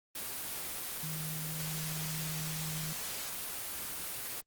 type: tone in noise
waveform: sine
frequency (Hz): 157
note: D#3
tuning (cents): +16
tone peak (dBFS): -38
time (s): 1.03-2.93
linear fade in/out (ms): 5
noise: white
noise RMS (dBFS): -39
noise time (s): 0.15-4.41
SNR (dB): -2
effects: Opus 24 kbps